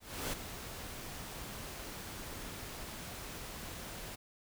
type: noise with ADSR envelope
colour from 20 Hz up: pink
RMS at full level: -36 dBFS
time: 0-4.16 s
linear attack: 330 ms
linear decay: 7 ms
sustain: -9 dB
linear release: 15 ms
effects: none

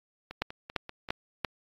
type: two click trains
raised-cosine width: 0.3 ms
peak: -24 / -12 dBFS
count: 5 / 4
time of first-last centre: 0.31-1.088 / 0.42-1.447 s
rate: 5.14 / 2.92 Hz
effects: AAC 32 kbps

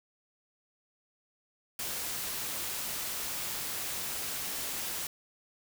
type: noise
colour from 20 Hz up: white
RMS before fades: -36 dBFS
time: 1.79-5.07 s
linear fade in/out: 2 ms
effects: none

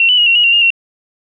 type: tone with pitch steps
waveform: sine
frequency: 2726 / 2981 / 2886 / 2739 / 2898 / 2758 / 2832 / 2733 Hz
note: F7 / F#7 / F#7 / F7 / F#7 / F7 / F7 / F7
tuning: -43 / +12 / -44 / -34 / -37 / -22 / +23 / -38 cents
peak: -7 dBFS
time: 0-0.704 s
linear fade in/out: 2 ms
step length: 88 ms
effects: none

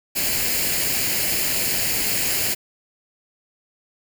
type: noise with comb filter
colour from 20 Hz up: white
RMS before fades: -22 dBFS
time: 0.15-2.55 s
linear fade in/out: 20 ms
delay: 0.42 ms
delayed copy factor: +0.6
effects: none

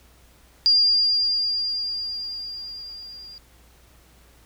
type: tone with level ramp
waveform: sine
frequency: 4803 Hz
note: D8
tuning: 38 cents sharp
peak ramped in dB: -13 to -39 dBFS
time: 0.66-3.38 s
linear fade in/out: 0 ms
effects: added 60 Hz sine -54 dBFS peak until 4.45 s + pink hiss -56 dBFS RMS until 4.45 s

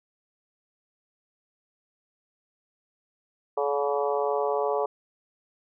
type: harmonic tone with a mistuned harmonic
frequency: 142.8 Hz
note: D3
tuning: 48 cents flat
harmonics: 3 / 4 / 5 / 6 / 7 / 8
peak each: -27 / -29 / -31 / -33 / -34 / -35 dBFS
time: 3.57-4.86 s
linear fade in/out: 5 ms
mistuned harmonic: 7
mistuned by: -33 cents
effects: none

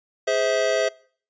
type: chord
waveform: square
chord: Ab augmented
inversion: none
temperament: just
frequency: 415.3 / 519.1 / 648.9 Hz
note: Ab4 / C5 / E5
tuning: 0 / -14 / -27 cents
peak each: -27 / -25 / -23 dBFS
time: 0.27-0.89 s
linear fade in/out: 10 ms
effects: noise-tail reverb RT60 0.5 s tail -24 dB re dry + resampled to 16000 Hz

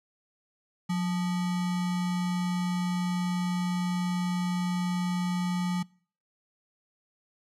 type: tone with sample-and-hold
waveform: sine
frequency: 179.4 Hz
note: F3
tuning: 47 cents sharp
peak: -25 dBFS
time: 0.89-5.83 s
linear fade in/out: 10 ms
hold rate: 1050 Hz
effects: noise-tail reverb RT60 0.5 s tail -25 dB re dry + low-pass 9000 Hz 12 dB/octave

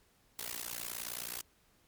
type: noise with amplitude modulation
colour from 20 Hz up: white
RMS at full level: -37 dBFS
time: 0.39-1.41 s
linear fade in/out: 0 ms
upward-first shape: sine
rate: 59.3 Hz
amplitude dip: 100%
effects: pink hiss -69 dBFS RMS until 1.87 s + MP3 96 kbps

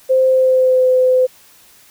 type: tone with pitch glide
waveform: sine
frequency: 521 to 510.6 Hz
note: C5 to C5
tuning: -7 to -42 cents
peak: -9 dBFS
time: 0.09-1.27 s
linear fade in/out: 20 ms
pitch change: -35 cents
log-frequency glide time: 0.28-0.87 s
effects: white hiss -47 dBFS RMS until 1.9 s

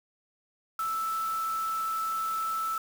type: tone in noise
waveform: sine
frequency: 1318.5 Hz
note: E6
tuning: in tune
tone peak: -28 dBFS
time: 0.79-2.78 s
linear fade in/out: 2 ms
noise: white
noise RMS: -44 dBFS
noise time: 0.79-2.78 s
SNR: +13 dB
effects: none

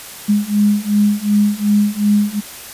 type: beating tone pair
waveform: sine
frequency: 205.5 / 208.2 Hz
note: G#3 / G#3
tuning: -18 / +5 cents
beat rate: 2.7 Hz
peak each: -15 / -14 dBFS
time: 0.28-2.41 s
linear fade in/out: 20 ms
effects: white hiss -33 dBFS RMS until 2.73 s + resampled to 32000 Hz

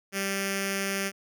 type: tone with notch filter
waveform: 5% pulse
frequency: 196 Hz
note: G3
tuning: in tune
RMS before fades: -30 dBFS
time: 0.12-1.12 s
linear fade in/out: 50 ms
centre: 930 Hz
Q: 0.77
effects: none

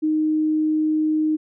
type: tone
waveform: sine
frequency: 309.9 Hz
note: D#4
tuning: 7 cents flat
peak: -17 dBFS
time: 0.02-1.37 s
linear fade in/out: 20 ms
effects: none

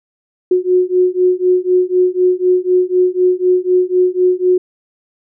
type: beating tone pair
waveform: sine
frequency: 362.6 / 366.6 Hz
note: F#4 / F#4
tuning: -35 / -16 cents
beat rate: 4 Hz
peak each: -13 dBFS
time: 0.51-4.58 s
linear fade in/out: 5 ms
effects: none

